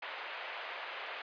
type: band-pass noise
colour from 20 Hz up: white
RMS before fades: -43 dBFS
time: 0.02-1.22 s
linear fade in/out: 5 ms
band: 500 to 2800 Hz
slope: 24 dB/octave
effects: resampled to 11025 Hz